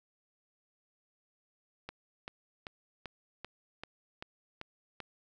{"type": "click train", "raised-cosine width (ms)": 0.3, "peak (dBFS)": -25, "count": 9, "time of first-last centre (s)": [1.89, 5.003], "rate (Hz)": 2.57, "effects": []}